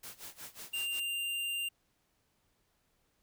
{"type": "noise with tremolo", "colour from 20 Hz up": "white", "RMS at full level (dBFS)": -45, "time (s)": [0.03, 1], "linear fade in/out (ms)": 5, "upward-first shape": "sine", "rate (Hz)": 5.5, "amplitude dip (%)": 90}
{"type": "tone", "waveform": "square", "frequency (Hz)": 2789, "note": "F7", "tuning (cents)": -3, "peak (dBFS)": -34, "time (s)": [0.73, 1.69], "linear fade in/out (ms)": 10}
{"effects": ["pink hiss -75 dBFS RMS until 3.22 s"]}